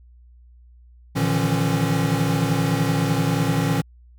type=tone cluster; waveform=square; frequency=115.5 / 147.5 / 160.7 / 170.9 / 274.1 Hz; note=A#2 / D3 / E3 / F3 / C#4; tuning=-16 / +8 / -44 / -37 / -19 cents; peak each=-26 dBFS; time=1.15-3.82 s; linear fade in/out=20 ms; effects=added 60 Hz sine -46 dBFS peak until 4.18 s